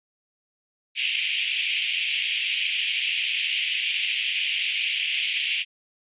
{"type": "band-pass noise", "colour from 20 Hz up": "white", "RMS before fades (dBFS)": -26, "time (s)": [0.95, 5.65], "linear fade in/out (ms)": 50, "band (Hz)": [2300, 3200], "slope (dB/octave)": 48, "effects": ["resampled to 8000 Hz"]}